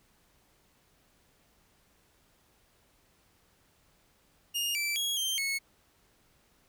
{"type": "tone with pitch steps", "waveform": "sawtooth", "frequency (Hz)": [2837, 2330, 3314, 3147, 2194], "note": ["F7", "D7", "G#7", "G7", "C#7"], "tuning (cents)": [27, -14, -4, 6, -18], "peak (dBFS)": -26, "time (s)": [4.54, 5.59], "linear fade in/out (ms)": 20, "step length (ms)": 210, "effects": ["pink hiss -67 dBFS RMS until 6.68 s"]}